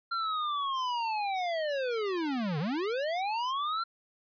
square linear two-way sweep, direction down then up, 1380 to 139.5 to 1380 Hz, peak -30 dBFS, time 0.11-3.84 s, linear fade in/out 10 ms, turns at 2.59 s, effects resampled to 11025 Hz

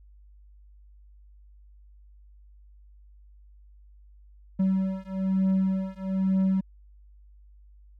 triangle beating tone pair, 189.9 / 191 Hz, F#3 / G3, +45 / -45 cents, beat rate 1.1 Hz, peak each -24 / -24 dBFS, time 4.59-6.61 s, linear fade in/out 10 ms, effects added 50 Hz sine -50 dBFS peak until 7.99 s

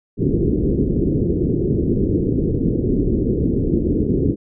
white low-pass noise, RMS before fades -18 dBFS, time 0.17-4.36 s, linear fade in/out 50 ms, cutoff 410 Hz, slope 48 dB/octave, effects none

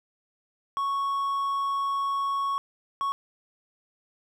triangle tone bursts at uneven times, 1108 Hz, C#6, 1 cent flat, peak -23 dBFS, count 2, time 0.77-2.58 / 3.01-3.12 s, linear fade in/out 0 ms, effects none

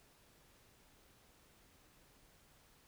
silence, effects pink hiss -67 dBFS RMS until 2.87 s

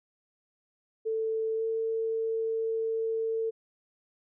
sine tone with pitch glide, 443.7 to 448.6 Hz, A4 to A4, +14 to +34 cents, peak -27 dBFS, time 1.05-3.51 s, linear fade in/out 20 ms, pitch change +20 cents, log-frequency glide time 1.56-1.63 s, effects none

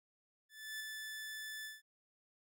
sawtooth tone with ADSR envelope, 1747 Hz, A6, 13 cents flat, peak -37 dBFS, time 0.49-1.82 s, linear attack 310 ms, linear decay 10 ms, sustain -3 dB, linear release 170 ms, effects none

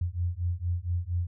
sine beating tone pair, 85.6 / 89.9 Hz, F2 / F#2, -34 / -49 cents, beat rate 4.3 Hz, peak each -30 dBFS, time 0.01-1.27 s, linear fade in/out 5 ms, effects none

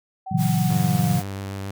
sine tone with pitch glide, 761 to 714.2 Hz, F#5 to F5, +48 to +39 cents, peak -30 dBFS, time 0.26-1.22 s, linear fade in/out 10 ms, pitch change -109 cents, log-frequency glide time 0.41-1.07 s
sine chord, F# dominant seventh, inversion first, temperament equal, 116.54 / 138.59 / 164.81 / 185 Hz, A#2 / C#3 / E3 / F#3, 0 / 0 / 0 / 0 cents, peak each -25 / -24 / -22 / -23 dBFS, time 0.31-1.2 s, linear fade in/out 10 ms
white high-pass noise, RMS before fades -34 dBFS, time 0.37-1.24 s, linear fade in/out 50 ms, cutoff 770 Hz, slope 24 dB/octave
sawtooth tone with vibrato, 98 Hz, G2, in tune, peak -25 dBFS, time 0.7-1.71 s, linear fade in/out 5 ms, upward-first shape triangle, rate 7.4 Hz, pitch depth 17 cents each way
effects none

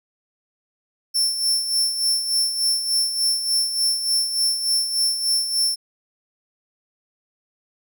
sawtooth tone with tremolo, 5380 Hz, E8, 34 cents sharp, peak -14 dBFS, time 1.14-5.76 s, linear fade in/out 20 ms, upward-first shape sine, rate 3.4 Hz, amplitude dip 60%, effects none

